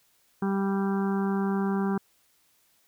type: harmonic tone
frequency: 196 Hz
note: G3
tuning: in tune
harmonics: 1 / 2 / 4 / 5 / 6 / 7 / 8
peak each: -25 / -31 / -37 / -39 / -41 / -42 / -43 dBFS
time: 0.42-1.98 s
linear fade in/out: 5 ms
effects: white hiss -66 dBFS RMS until 2.87 s